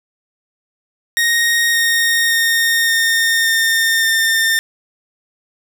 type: tone with pitch steps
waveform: sawtooth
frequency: 1864.7 / 1852.9 / 1841.2 / 1829.5 / 1817.9 / 1806.4 Hz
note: A#6 / A#6 / A#6 / A#6 / A#6 / A6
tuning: 0 / -11 / -22 / -33 / -44 / +45 cents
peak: -9 dBFS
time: 1.17-4.59 s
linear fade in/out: 0 ms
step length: 570 ms
effects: none